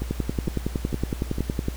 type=two click trains; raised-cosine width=3 ms; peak=-11 / -15 dBFS; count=18 / 4; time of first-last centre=0.11-1.684 / 0.02-1.384 s; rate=10.8 / 2.2 Hz; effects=added 60 Hz sine -31 dBFS peak until 1.76 s + pink hiss -43 dBFS RMS until 1.76 s